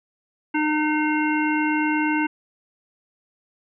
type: harmonic tone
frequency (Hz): 304.7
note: D#4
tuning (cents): -36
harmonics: 1 / 3 / 5 / 7 / 9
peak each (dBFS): -21 / -26 / -28 / -29 / -31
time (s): 0.54-2.27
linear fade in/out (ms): 10
effects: none